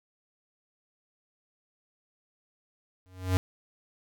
square tone with exponential growth, 92.5 Hz, F#2, in tune, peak -20 dBFS, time 3.06-3.37 s, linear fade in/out 0 ms, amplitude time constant 66 ms, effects none

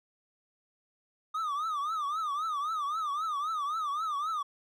triangle tone with vibrato, 1218 Hz, D#6, 37 cents flat, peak -28 dBFS, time 1.34-4.43 s, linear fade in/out 10 ms, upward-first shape triangle, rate 3.8 Hz, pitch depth 170 cents each way, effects none

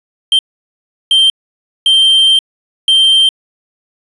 triangle tone bursts at uneven times, 3144 Hz, G7, 4 cents sharp, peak -4 dBFS, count 4, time 0.32-0.39 / 1.11-1.3 / 1.86-2.39 / 2.88-3.29 s, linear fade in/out 2 ms, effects resampled to 24000 Hz + 7-bit

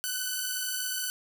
5% pulse beating tone pair, 1488 / 1505 Hz, F#6 / F#6, +9 / +29 cents, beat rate 17 Hz, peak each -24 / -20 dBFS, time 0.04-1.1 s, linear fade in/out 0 ms, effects none

